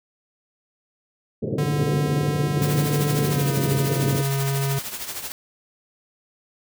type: band-pass noise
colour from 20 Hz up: pink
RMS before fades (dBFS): -26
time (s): 1.42-4.22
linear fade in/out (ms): 10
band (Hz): 100 to 530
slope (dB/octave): 48
type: tone with pitch glide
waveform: square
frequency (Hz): 146.6 to 137.58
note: D3 to C#3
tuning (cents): -3 to -13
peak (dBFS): -22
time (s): 1.58-4.79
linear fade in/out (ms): 5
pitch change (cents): -110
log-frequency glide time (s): 3.28-3.53
type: noise with tremolo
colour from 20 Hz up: white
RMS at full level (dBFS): -29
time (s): 2.62-5.32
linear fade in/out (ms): 0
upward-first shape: triangle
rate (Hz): 13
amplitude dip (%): 70
effects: none